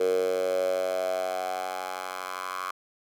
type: tone with high-pass filter sweep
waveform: 10% pulse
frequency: 92.5 Hz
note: F#2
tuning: in tune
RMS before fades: -29 dBFS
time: 0-2.71 s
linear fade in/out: 5 ms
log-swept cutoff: 450 to 1100 Hz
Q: 7.7
effects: none